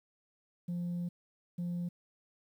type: tone bursts at uneven times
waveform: sine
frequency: 174.61 Hz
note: F3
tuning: in tune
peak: -31 dBFS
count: 2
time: 0.68-1.09 / 1.58-1.89 s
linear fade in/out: 10 ms
effects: tanh soft clip ceiling -32 dBFS + 11-bit